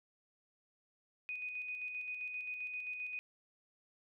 sine tone with tremolo, 2489 Hz, D#7, in tune, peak -38 dBFS, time 1.29-3.19 s, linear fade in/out 0 ms, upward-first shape square, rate 7.6 Hz, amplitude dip 35%, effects none

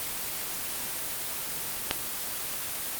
click, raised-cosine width 0.2 ms, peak -6 dBFS, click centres 1.911 s, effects white hiss -33 dBFS RMS until 2.99 s + Opus 24 kbps

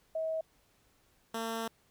sine / 10% pulse tone pair in turn, 641 / 226.6 Hz, E5 / A#3, -49 / -49 cents, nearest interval octave + tritone, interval 1800 cents, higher first, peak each -31 / -26 dBFS, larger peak second, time 0.15-0.41 / 1.34-1.68 s, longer second, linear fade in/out 5 ms, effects pink hiss -69 dBFS RMS until 1.9 s

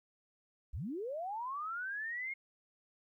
sine linear sweep, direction up, 41.41 to 2169 Hz, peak -37 dBFS, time 0.73-2.34 s, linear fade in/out 10 ms, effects 13-bit

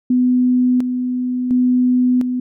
sine tone with tremolo, 250.3 Hz, B3, 23 cents sharp, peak -11 dBFS, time 0.1-2.4 s, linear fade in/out 5 ms, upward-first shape square, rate 0.71 Hz, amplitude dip 50%, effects none

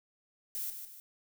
violet noise with echo, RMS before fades -37 dBFS, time 0.55-0.7 s, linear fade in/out 0 ms, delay 150 ms, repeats 2, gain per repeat -7 dB, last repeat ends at 1 s, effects none

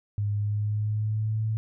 sine tone with pitch glide, 103 to 109.76 Hz, G#2 to A2, -14 to -4 cents, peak -24 dBFS, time 0.18-1.57 s, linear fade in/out 0 ms, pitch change +110 cents, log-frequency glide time 0.32-1.45 s, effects none

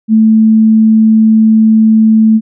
sine tone, 220 Hz, A3, in tune, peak -3 dBFS, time 0.08-2.41 s, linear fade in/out 50 ms, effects none

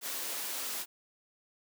white high-pass noise, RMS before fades -37 dBFS, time 0.01-0.86 s, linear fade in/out 50 ms, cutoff 230 Hz, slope 24 dB/octave, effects none

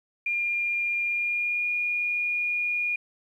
sine tone with pitch glide, 2405 to 2433 Hz, D7 to D#7, +41 to -39 cents, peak -24 dBFS, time 0.26-2.96 s, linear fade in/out 5 ms, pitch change +20 cents, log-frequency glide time 1.06-1.66 s, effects 10-bit

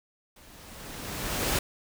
pink noise with level ramp, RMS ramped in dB -54 to -25 dBFS, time 0.36-1.59 s, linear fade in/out 5 ms, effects none

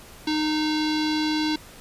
square tone with low-pass filter, 307.6 Hz, D#4, 20 cents flat, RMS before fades -24 dBFS, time 0.27-1.56 s, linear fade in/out 5 ms, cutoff 4300 Hz, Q 4.4, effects pink hiss -46 dBFS RMS until 1.8 s + resampled to 32000 Hz

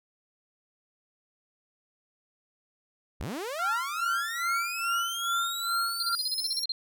sawtooth linear sweep, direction up, 35.45 to 5588 Hz, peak -29 dBFS, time 3.2-6.64 s, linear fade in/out 0 ms
sine tone with tremolo, 1378 Hz, F6, 24 cents flat, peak -25 dBFS, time 3.59-6.15 s, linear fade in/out 2 ms, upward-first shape sine, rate 2.4 Hz, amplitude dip 80%
sine tone bursts, 4186 Hz, C8, in tune, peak -27 dBFS, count 12, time 6-6.72 s, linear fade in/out 2 ms, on 27 ms, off 36 ms
effects none

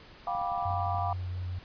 sine chord, G dominant seventh, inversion third, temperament just, 705.6 / 784 / 980 / 1176 Hz, F5 / G5 / B5 / D6, +18 / 0 / -14 / +2 cents, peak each -32 / -35 / -36 / -36 dBFS, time 0.27-1.13 s, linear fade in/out 2 ms
clicks, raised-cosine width 5 ms, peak -37 dBFS, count 11, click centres 0.351 / 0.415 / 0.519 / 0.578 / 0.626 / 0.708 / 0.739 / 0.801 / 0.865 / 0.946 / 0.985 s
sine tone with pitch glide, 92.4 to 90.55 Hz, F#2 to F#2, -2 to -37 cents, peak -32 dBFS, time 0.65-1.59 s, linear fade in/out 5 ms, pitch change -35 cents, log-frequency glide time 1.1-1.23 s
effects pink hiss -52 dBFS RMS until 1.64 s + resampled to 11025 Hz

